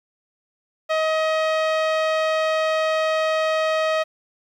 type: tone with low-pass filter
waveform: sawtooth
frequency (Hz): 632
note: D#5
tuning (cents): +27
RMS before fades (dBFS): -21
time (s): 0.89-4.04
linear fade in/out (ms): 20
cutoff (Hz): 3500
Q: 0.77
effects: 9-bit